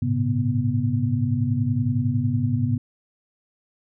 sine tone cluster, 103.9 / 114.6 / 135.2 / 244.7 Hz, G#2 / A#2 / C#3 / B3, +1 / -29 / -43 / -16 cents, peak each -25 dBFS, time 0.02-2.78 s, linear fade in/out 5 ms, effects none

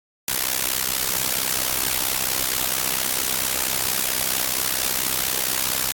white noise with amplitude modulation, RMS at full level -19 dBFS, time 0.28-5.92 s, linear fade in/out 2 ms, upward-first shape sine, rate 64.4 Hz, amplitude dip 90%, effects AAC 64 kbps

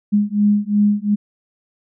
sine beating tone pair, 205.3 / 208.1 Hz, G#3 / G#3, -20 / +4 cents, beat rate 2.8 Hz, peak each -16 dBFS, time 0.12-1.16 s, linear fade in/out 20 ms, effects none

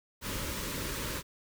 pink band-stop noise, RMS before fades -36 dBFS, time 0.21-1.23 s, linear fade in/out 50 ms, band 620 to 880 Hz, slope 96 dB/octave, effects none

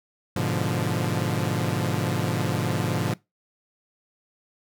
sawtooth chord, G# diminished seventh, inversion none, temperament equal, 103.83 / 123.47 / 146.83 / 174.61 Hz, G#2 / B2 / D3 / F3, 0 / 0 / 0 / 0 cents, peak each -25 dBFS, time 0.36-3.14 s, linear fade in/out 5 ms, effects noise-tail reverb RT60 0.2 s tail -21 dB re dry

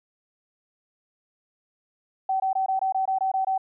sine tone bursts, 765 Hz, G5, 42 cents flat, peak -21 dBFS, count 10, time 2.29-3.579 s, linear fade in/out 5 ms, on 110 ms, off 21 ms, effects none

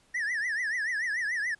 triangle tone with vibrato, 1824 Hz, A#6, 38 cents flat, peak -26 dBFS, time 0.14-1.55 s, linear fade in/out 10 ms, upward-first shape triangle, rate 6.9 Hz, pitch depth 200 cents each way, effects pink hiss -64 dBFS RMS until 1.59 s + resampled to 24000 Hz

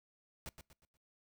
pink noise with echo, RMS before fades -45 dBFS, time 0.46-0.49 s, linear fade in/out 0 ms, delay 120 ms, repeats 4, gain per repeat -8 dB, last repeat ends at 0.97 s, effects noise-tail reverb RT60 0.3 s tail -26 dB re dry

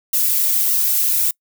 violet noise with flanger, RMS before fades -17 dBFS, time 0.13-1.31 s, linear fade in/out 5 ms, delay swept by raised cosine 1.2 to 4.9 ms, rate 1.7 Hz, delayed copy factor -0.95, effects noise-tail reverb RT60 0.1 s tail -26 dB re dry

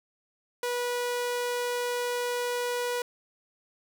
sawtooth tone, 487.5 Hz, B4, 23 cents flat, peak -24 dBFS, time 0.63-3.02 s, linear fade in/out 2 ms, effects none

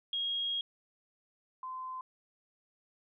sine tone pair in turn, 3273 / 1030.9 Hz, G#7 / C6, -26 / -26 cents, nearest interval octave + minor sixth, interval 2000 cents, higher first, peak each -31 / -38 dBFS, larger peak first, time 0.13-0.61 / 1.63-2.01 s, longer first, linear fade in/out 2 ms, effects none

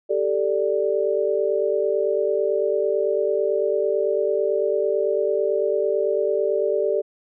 sine chord, G suspended second, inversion none, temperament just, 392 / 441 / 588 Hz, G4 / A4 / D5, 0 / +4 / +2 cents, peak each -23 dBFS, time 0.09-7.02 s, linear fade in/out 20 ms, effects none

